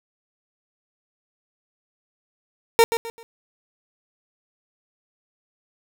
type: tone with echo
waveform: 30% pulse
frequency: 460 Hz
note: A#4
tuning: 23 cents flat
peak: -8 dBFS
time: 2.79-2.84 s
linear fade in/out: 0 ms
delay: 130 ms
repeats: 3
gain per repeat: -10 dB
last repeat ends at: 3.23 s
effects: none